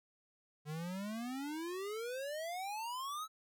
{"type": "exponential sweep", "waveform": "square", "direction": "up", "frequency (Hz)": [146.83, 1318.5], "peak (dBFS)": -40, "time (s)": [0.65, 3.28], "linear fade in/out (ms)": 50, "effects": []}